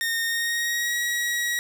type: tone with pitch glide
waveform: sawtooth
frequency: 1839 to 1910.5 Hz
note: A#6 to A#6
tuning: -24 to +42 cents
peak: -20 dBFS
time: 0.01-1.59 s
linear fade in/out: 0 ms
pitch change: +66 cents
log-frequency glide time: 0.25-0.97 s
effects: 8-bit

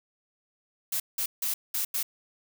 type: noise bursts at uneven times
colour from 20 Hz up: blue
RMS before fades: -29 dBFS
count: 5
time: 0.92-1 / 1.18-1.26 / 1.42-1.54 / 1.74-1.85 / 1.94-2.03 s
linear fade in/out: 5 ms
effects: none

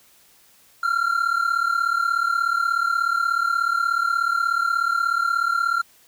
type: tone pair together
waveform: triangle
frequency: 1360.3 / 1396.9 Hz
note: F6 / F6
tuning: -46 / 0 cents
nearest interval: unison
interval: 46 cents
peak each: -20 dBFS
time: 0.83-5.82 s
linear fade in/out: 5 ms
effects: white hiss -55 dBFS RMS until 6.07 s

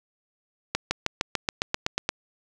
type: accelerating click train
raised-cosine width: 0.2 ms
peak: -6 dBFS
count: 11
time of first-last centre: 0.75-2.091 s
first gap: 160 ms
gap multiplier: 0.96
effects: none

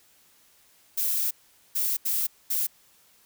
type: noise bursts at uneven times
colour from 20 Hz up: violet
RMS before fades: -26 dBFS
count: 4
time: 0.97-1.31 / 1.75-1.97 / 2.05-2.27 / 2.5-2.67 s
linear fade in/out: 10 ms
effects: white hiss -60 dBFS RMS until 3.25 s

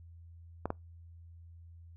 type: clicks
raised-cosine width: 1 ms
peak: -19 dBFS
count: 2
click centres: 0.656 / 0.704 s
effects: noise-tail reverb RT60 0.2 s tail -25 dB re dry + added 84 Hz sine -50 dBFS peak until 1.96 s

